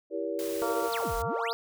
sine chord, E diminished seventh, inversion none, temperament just, 329.6 / 395.6 / 474.7 / 569.6 Hz, E4 / G4 / Bb4 / Db5, 0 / +16 / +31 / +47 cents, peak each -35 dBFS, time 0.1-0.9 s, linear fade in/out 50 ms
white noise, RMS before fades -42 dBFS, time 0.39-1.22 s, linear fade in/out 0 ms
harmonic tone, 230.7 Hz, A#3, 18 cents flat, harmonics 2 / 3 / 4 / 5 / 6, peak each -33 / -35 / -36 / -37 / -38 dBFS, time 0.62-1.53 s, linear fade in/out 0 ms
triangle exponential two-way sweep, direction down then up, 5410 to 32.13 to 5410 Hz, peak -32 dBFS, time 0.92-1.53 s, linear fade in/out 10 ms, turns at 1.16 s
effects none

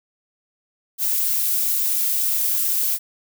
violet noise with amplitude modulation, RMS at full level -19 dBFS, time 0.98-2.99 s, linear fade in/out 50 ms, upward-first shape sine, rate 253 Hz, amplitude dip 40%, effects none

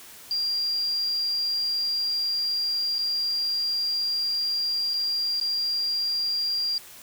triangle tone with dropouts, 4774 Hz, D8, 28 cents sharp, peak -20 dBFS, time 0.31-6.78 s, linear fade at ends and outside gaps 1 ms, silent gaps 2.984-2.99 / 4.936-4.94 / 5.4-5.412 s, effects tanh soft clip ceiling -22 dBFS + white hiss -46 dBFS RMS until 7.02 s

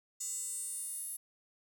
square tone with high-pass filter sweep, 405 Hz, G#4, 43 cents flat, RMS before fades -40 dBFS, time 0.2-1.17 s, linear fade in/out 10 ms, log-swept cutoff 7200 to 11000 Hz, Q 7.7, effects none

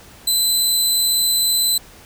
20% pulse tone, 4029 Hz, B7, 34 cents sharp, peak -9 dBFS, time 0.27-1.78 s, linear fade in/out 5 ms, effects pink hiss -44 dBFS RMS until 2.05 s

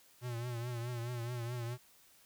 square tone with vibrato, 120 Hz, B2, 49 cents flat, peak -38 dBFS, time 0.21-1.78 s, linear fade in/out 50 ms, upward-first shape triangle, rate 4.7 Hz, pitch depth 78 cents each way, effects white hiss -64 dBFS RMS until 2.25 s

